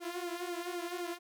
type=tone with flanger; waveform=sawtooth; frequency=350 Hz; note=F4; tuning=4 cents sharp; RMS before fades=-39 dBFS; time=0-1.19 s; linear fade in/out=50 ms; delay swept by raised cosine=1.7 to 5.6 ms; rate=3.9 Hz; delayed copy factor=-0.8; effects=none